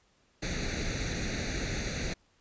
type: noise with comb filter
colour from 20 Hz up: pink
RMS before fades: -33 dBFS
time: 0.42-2.14 s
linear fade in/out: 10 ms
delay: 0.48 ms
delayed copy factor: +0.8
effects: pink hiss -68 dBFS RMS until 2.4 s + resampled to 16000 Hz